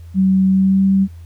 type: tone with pitch glide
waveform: sine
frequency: 190 to 193.54 Hz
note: F#3 to G3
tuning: +46 to -22 cents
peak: -10 dBFS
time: 0.14-1.08 s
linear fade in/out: 50 ms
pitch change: +32 cents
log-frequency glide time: 0.49-0.86 s
effects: added 84 Hz sine -33 dBFS peak until 1.25 s + pink hiss -55 dBFS RMS until 1.25 s